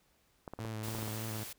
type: clicks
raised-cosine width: 1 ms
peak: -28 dBFS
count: 9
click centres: 0.478 / 0.536 / 0.59 / 0.65 / 0.884 / 0.95 / 0.987 / 1.028 / 1.079 s
type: tone with vibrato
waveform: sawtooth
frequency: 110 Hz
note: A2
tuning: in tune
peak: -34 dBFS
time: 0.59-1.44 s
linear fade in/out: 10 ms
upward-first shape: square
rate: 3.5 Hz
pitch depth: 23 cents each way
type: noise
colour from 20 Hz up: white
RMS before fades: -45 dBFS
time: 0.83-1.53 s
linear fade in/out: 5 ms
effects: pink hiss -71 dBFS RMS until 1.58 s